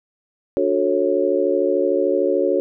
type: chord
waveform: sine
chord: D major seventh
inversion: none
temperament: just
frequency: 293.7 / 367.1 / 440.5 / 550.6 Hz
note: D4 / F#4 / A4 / C#5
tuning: 0 / -14 / +2 / -12 cents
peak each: -24 / -20 / -22 / -20 dBFS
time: 0.57-2.6 s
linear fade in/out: 0 ms
effects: none